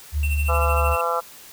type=tone with pitch glide; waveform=sine; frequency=73.8 to 72.95 Hz; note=D2 to D2; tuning=+9 to -11 cents; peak=-19 dBFS; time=0.12-0.97 s; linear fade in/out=50 ms; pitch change=-20 cents; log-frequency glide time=0.53-0.63 s
type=tone with tremolo; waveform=square; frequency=2700 Hz; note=E7; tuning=41 cents sharp; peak=-25 dBFS; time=0.23-1.01 s; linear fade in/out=2 ms; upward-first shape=triangle; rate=13 Hz; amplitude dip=80%
type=harmonic tone; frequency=168.9 Hz; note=E3; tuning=42 cents sharp; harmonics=3 / 4 / 5 / 6 / 7 / 8; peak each=-26 / -28 / -29 / -29 / -27 / -26 dBFS; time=0.48-1.21 s; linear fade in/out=20 ms
effects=white hiss -44 dBFS RMS until 1.52 s